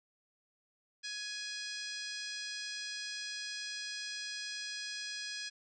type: harmonic tone with a mistuned harmonic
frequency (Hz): 830.6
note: G#5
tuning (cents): 0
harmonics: 2 / 3 / 4 / 5 / 6 / 7 / 8 / 9 / 10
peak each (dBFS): -45 / -48 / -48 / -47 / -44 / -49 / -58 / -56 / -57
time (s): 1.03-5.5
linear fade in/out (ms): 20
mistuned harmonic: 2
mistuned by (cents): +17
effects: none